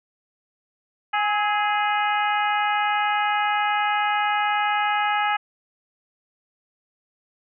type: harmonic tone with a mistuned harmonic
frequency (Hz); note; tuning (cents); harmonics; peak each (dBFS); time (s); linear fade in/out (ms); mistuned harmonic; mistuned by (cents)
415.3; G#4; 0; 2 / 3 / 4 / 5 / 6 / 7; -22 / -26 / -28 / -30 / -32 / -33; 1.13-5.37; 10; 3; +49
effects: none